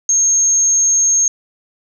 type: tone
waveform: sine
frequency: 6470 Hz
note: G#8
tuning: 46 cents flat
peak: -10 dBFS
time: 0.09-1.28 s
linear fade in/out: 2 ms
effects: none